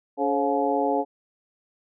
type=harmonic tone with a mistuned harmonic; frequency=141.9 Hz; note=C#3; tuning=41 cents sharp; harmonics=2 / 3 / 4 / 5 / 6; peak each=-27 / -27 / -27 / -27 / -27 dBFS; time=0.17-1.05 s; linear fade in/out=50 ms; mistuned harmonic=4; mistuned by=-84 cents; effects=none